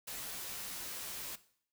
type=noise with comb filter; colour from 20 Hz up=white; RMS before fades=-43 dBFS; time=0.07-1.36 s; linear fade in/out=10 ms; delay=13 ms; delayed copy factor=-0.65; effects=noise-tail reverb RT60 0.6 s tail -17 dB re dry